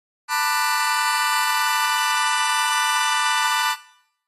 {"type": "chord", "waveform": "sawtooth", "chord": "B minor seventh", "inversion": "third", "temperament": "just", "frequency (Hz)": [889, 987.8, 1185.3, 1481.6], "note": ["A5", "B5", "D6", "F#6"], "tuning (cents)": [18, 0, 16, 2], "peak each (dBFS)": -21, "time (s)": [0.28, 3.76], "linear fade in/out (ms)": 50, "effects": ["noise-tail reverb RT60 0.7 s tail -17 dB re dry", "AAC 32 kbps"]}